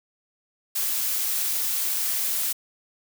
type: noise with amplitude modulation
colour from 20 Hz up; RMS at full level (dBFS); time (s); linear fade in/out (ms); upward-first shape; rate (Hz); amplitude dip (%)
blue; -24; 0.75-2.53; 10; sine; 259; 35
effects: none